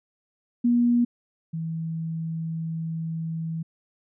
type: tone pair in turn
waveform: sine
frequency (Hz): 239.9 / 162.68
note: A#3 / E3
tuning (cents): +50 / -23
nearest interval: perfect fifth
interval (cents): 673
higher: first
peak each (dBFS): -17 / -27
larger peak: first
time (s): 0.64-1.05 / 1.53-3.63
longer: second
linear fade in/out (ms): 10
effects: none